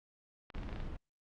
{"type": "clicks", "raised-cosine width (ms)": 0.3, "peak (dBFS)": -32, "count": 8, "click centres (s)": [0.502, 0.549, 0.582, 0.633, 0.691, 0.728, 0.76, 0.802]}
{"type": "noise", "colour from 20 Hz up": "brown", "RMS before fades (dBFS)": -41, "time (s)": [0.54, 0.97], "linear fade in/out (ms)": 10}
{"effects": ["low-pass 4000 Hz 12 dB/octave", "Opus 48 kbps"]}